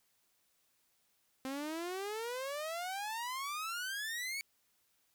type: exponential sweep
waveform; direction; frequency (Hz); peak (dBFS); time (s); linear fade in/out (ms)
sawtooth; up; 260 to 2264; -34; 1.45-4.41; 0
effects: white hiss -75 dBFS RMS until 5.14 s